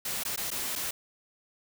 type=noise with dropouts; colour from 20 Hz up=white; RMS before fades=-33 dBFS; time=0.05-0.91 s; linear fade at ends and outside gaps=5 ms; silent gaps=0.236-0.25 / 0.362-0.374 / 0.505-0.514 / 0.755-0.759 s; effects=none